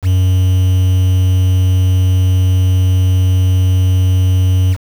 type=tone with quantisation; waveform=triangle; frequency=92.5 Hz; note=F#2; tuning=in tune; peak=-6 dBFS; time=0.02-4.77 s; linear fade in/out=50 ms; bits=5; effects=none

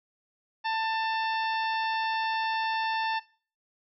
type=harmonic tone; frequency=890 Hz; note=A5; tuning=20 cents sharp; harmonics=1 / 2 / 3 / 4 / 5 / 6; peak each=-28 / -34 / -38 / -40 / -42 / -44 dBFS; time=0.64-3.2 s; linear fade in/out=20 ms; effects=noise-tail reverb RT60 0.4 s tail -20 dB re dry

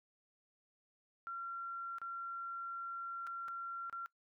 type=tone with dropouts; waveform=sine; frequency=1370 Hz; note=F6; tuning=34 cents flat; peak=-40 dBFS; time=1.27-4.06 s; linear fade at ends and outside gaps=0 ms; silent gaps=1.984-2.016 / 3.268-3.272 / 3.481-3.484 / 3.897-3.927 s; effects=noise-tail reverb RT60 0.1 s tail -22 dB re dry

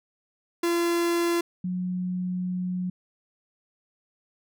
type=tone pair in turn; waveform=45% pulse / sine; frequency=342.1 / 181.66 Hz; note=F4 / F#3; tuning=-36 / -32 cents; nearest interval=major seventh; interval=1096 cents; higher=first; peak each=-22 / -26 dBFS; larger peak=first; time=0.63-1.41 / 1.64-2.9 s; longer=second; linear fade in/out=5 ms; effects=none

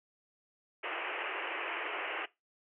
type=band-pass noise; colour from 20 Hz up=white; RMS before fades=-38 dBFS; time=0.83-2.26 s; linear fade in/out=10 ms; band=320 to 2900 Hz; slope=96 dB/octave; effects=noise-tail reverb RT60 0.2 s tail -19 dB re dry

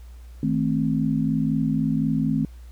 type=chord; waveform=sine; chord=A diminished; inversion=second; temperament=just; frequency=158.4 / 220 / 264 Hz; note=Eb3 / A3 / C4; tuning=+31 / 0 / +16 cents; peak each=-24 dBFS; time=0.43-2.45 s; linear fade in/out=2 ms; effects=added 60 Hz sine -39 dBFS peak until 2.71 s + pink hiss -58 dBFS RMS until 2.71 s

